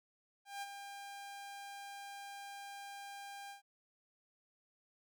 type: tone with ADSR envelope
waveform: sawtooth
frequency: 800 Hz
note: G5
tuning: 35 cents sharp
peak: -36 dBFS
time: 0.45-3.62 s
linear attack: 170 ms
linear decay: 33 ms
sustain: -7 dB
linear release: 120 ms
effects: none